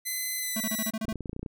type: tone with pitch glide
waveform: 5% pulse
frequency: 2033 to 1963.7 Hz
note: B6 to B6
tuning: +50 to -10 cents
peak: -20 dBFS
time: 0.05-0.91 s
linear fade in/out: 20 ms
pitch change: -60 cents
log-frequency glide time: 0.37-0.71 s
type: tone bursts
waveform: square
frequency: 220 Hz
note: A3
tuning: in tune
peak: -30 dBFS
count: 8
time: 0.56-1.13 s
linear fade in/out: 5 ms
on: 45 ms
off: 30 ms
type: clicks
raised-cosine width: 3 ms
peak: -23 dBFS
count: 12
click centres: 1.049 / 1.083 / 1.124 / 1.157 / 1.207 / 1.258 / 1.295 / 1.331 / 1.364 / 1.394 / 1.43 / 1.462 s
effects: none